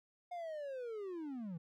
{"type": "linear sweep", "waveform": "triangle", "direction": "down", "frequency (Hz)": [720, 156.1], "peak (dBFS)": -39, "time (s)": [0.31, 1.58], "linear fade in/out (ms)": 10, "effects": []}